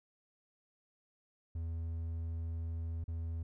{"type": "tone with dropouts", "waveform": "triangle", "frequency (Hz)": 82.41, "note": "E2", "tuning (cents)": 0, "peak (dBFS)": -34, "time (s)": [1.55, 3.43], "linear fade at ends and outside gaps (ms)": 5, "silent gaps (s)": [3.041, 3.08], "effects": []}